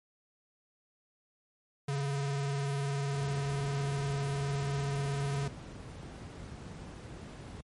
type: tone with vibrato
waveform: square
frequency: 139.9 Hz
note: C#3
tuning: 16 cents sharp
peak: -31 dBFS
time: 1.88-5.48 s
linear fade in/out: 5 ms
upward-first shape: square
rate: 20 Hz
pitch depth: 38 cents each way
type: noise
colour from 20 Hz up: brown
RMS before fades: -40 dBFS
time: 3.13-7.61 s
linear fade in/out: 5 ms
effects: high-pass 80 Hz 12 dB/octave + MP3 48 kbps